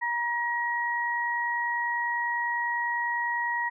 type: tone pair together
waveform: sine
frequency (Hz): 950 / 1900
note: A#5 / A#6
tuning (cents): +33 / +33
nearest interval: octave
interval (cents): 1200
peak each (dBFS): -29 / -28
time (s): 0.01-3.7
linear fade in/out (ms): 20
effects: none